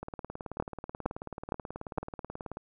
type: two click trains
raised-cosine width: 1 ms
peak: -14 / -24 dBFS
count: 4 / 48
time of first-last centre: 0.6-1.982 / 0.03-2.571 s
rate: 2.17 / 18.5 Hz
effects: none